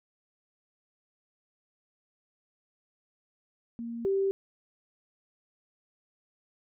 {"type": "tone pair in turn", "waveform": "sine", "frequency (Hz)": [233.1, 390.1], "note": ["A#3", "G4"], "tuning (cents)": [0, -8], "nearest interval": "major sixth", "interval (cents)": 892, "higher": "second", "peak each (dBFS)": [-34, -24], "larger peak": "second", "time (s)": [[3.79, 4.05], [4.05, 4.31]], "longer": "neither", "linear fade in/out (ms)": 0, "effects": []}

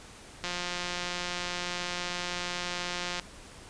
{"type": "click train", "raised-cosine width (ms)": 0.2, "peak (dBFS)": -16, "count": 489, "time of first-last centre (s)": [0.44, 3.197], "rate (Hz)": 177, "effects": ["pink hiss -49 dBFS RMS until 3.69 s", "resampled to 22050 Hz"]}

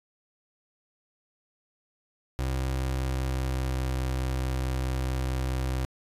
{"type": "tone with pitch glide", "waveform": "30% pulse", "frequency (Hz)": [65.41, 64.62], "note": ["C2", "C2"], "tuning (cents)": [0, -21], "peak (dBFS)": -24, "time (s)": [2.39, 5.85], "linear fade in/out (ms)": 0, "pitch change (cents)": -21, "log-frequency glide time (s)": [3.01, 3.95], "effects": ["resampled to 32000 Hz"]}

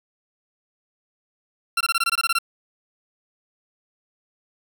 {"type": "tone bursts", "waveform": "20% pulse", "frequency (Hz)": 1363, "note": "F6", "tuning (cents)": -43, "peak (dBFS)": -13, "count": 11, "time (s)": [1.77, 2.387], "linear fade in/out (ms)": 5, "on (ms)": 37, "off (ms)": 21, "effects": ["7-bit"]}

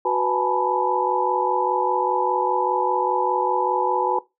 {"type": "tone cluster", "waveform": "sine", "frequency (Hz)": [368.7, 495, 842, 887, 984], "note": ["F#4", "B4", "G#5", "A5", "B5"], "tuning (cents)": [-6, 4, 24, 14, -7], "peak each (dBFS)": -25, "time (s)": [0.05, 4.19], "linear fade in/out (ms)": 5, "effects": ["noise-tail reverb RT60 0.2 s tail -18 dB re dry"]}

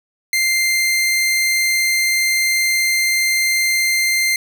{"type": "tone", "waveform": "sawtooth", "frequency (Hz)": 2093, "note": "C7", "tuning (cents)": 0, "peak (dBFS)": -11, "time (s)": [0.33, 4.36], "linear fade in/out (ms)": 2, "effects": []}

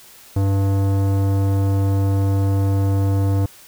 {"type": "tone with tanh clipping", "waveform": "sine", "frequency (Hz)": 98, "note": "G2", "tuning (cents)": 0, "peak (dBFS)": -17, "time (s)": [0.36, 3.46], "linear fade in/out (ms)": 5, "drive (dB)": 17, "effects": ["white hiss -45 dBFS RMS until 3.67 s"]}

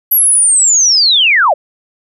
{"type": "linear sweep", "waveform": "sine", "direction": "down", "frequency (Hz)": [11840, 516], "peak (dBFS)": -6, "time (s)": [0.11, 1.54], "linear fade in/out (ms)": 10, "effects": []}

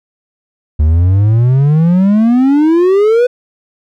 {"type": "exponential sweep", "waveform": "triangle", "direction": "up", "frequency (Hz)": [73.42, 502], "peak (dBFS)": -4, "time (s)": [0.79, 3.27], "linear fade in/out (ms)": 10, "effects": []}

